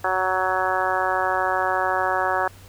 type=harmonic tone; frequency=186.4 Hz; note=F#3; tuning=13 cents sharp; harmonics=2 / 3 / 4 / 5 / 6 / 7 / 8 / 9; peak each=-31 / -28 / -25 / -27 / -28 / -29 / -30 / -28 dBFS; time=0.04-2.48 s; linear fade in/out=5 ms; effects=added 95 Hz sine -46 dBFS peak until 2.68 s + pink hiss -49 dBFS RMS until 2.68 s